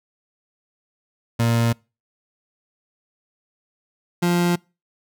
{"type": "tone pair in turn", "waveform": "30% pulse", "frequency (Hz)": [116.54, 174.61], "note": ["A#2", "F3"], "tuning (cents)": [0, 0], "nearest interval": "perfect fifth", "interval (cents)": 700, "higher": "second", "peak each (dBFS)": -14, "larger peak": "neither", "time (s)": [[1.39, 1.73], [4.22, 4.56]], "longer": "neither", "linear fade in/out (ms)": 10, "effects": ["noise-tail reverb RT60 0.3 s tail -26 dB re dry"]}